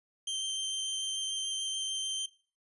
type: tone with vibrato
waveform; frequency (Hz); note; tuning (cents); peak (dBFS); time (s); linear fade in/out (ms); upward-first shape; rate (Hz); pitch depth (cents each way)
sawtooth; 3136; G7; 0; -29; 0.27-2.26; 5; sine; 6.8; 9
effects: noise-tail reverb RT60 0.4 s tail -19 dB re dry + resampled to 24000 Hz